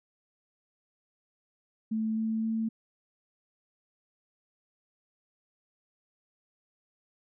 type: tone with pitch steps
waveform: sine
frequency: 220 / 221.7 / 223.3 Hz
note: A3 / A3 / A3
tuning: 0 / +13 / +26 cents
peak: -27 dBFS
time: 1.91-2.69 s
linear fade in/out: 10 ms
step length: 260 ms
effects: none